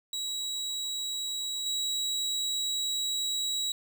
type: tone with level steps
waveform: 30% pulse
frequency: 3877 Hz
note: B7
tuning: 33 cents flat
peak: -29 / -26 dBFS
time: 0.13-3.72 s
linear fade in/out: 2 ms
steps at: 1.66 s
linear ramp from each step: 2 ms
effects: 9-bit